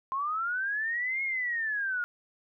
sine linear two-way sweep, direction up then down, 1046.5 to 2172 to 1413 Hz, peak -28 dBFS, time 0.12-2.04 s, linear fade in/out 0 ms, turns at 1.23 s, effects none

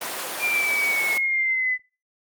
pink high-pass noise, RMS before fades -30 dBFS, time 0.01-1.18 s, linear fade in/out 5 ms, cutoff 520 Hz, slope 12 dB/octave
sine exponential sweep, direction down, 2400 to 2000 Hz, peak -20 dBFS, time 0.39-1.78 s, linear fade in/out 50 ms
effects noise-tail reverb RT60 0.3 s tail -20 dB re dry + Opus 24 kbps

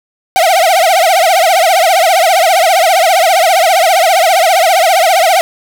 45% pulse tone with vibrato, 709 Hz, F5, 26 cents sharp, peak -6 dBFS, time 0.36-5.41 s, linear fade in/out 0 ms, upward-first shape triangle, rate 15 Hz, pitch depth 230 cents each way, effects none

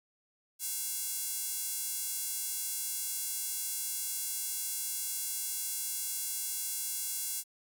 square tone with high-pass filter, 307 Hz, D#4, 23 cents flat, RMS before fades -36 dBFS, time 0.59-7.44 s, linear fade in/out 50 ms, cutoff 8300 Hz, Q 1, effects none

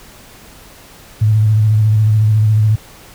sine tone with vibrato, 107.8 Hz, A2, 35 cents flat, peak -8 dBFS, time 1.21-2.76 s, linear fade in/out 10 ms, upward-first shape square, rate 14 Hz, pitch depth 29 cents each way, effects pink hiss -40 dBFS RMS until 3.14 s

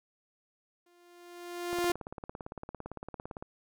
sawtooth tone with exponential growth, 349.7 Hz, F4, 2 cents sharp, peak -21 dBFS, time 0.86-1.92 s, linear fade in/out 5 ms, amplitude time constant 230 ms
click train, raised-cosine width 1 ms, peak -26 dBFS, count 31, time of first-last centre 1.73-3.425 s, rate 17.7 Hz
effects none

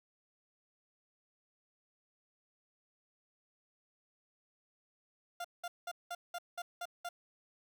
30% pulse tone bursts, 698.5 Hz, F5, in tune, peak -36 dBFS, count 8, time 5.4-7.09 s, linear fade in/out 5 ms, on 45 ms, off 190 ms, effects none

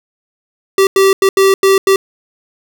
square tone bursts at uneven times, 387.9 Hz, G4, 18 cents flat, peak -7 dBFS, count 6, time 0.78-0.87 / 0.96-1.13 / 1.22-1.29 / 1.37-1.54 / 1.63-1.78 / 1.87-1.96 s, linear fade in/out 2 ms, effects none

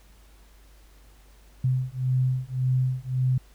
sine beating tone pair, 127.8 / 129.6 Hz, C3 / C3, -40 / -16 cents, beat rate 1.8 Hz, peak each -25 / -25 dBFS, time 1.64-3.38 s, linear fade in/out 5 ms, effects added 50 Hz sine -51 dBFS peak until 3.54 s + pink hiss -59 dBFS RMS until 3.54 s

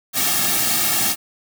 white noise with comb filter, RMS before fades -19 dBFS, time 0.13-1.16 s, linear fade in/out 50 ms, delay 2 ms, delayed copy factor -0.95, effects none

